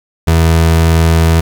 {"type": "tone", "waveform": "30% pulse", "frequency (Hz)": 82, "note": "E2", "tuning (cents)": -9, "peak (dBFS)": -4, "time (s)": [0.27, 1.41], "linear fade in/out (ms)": 10, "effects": ["7-bit"]}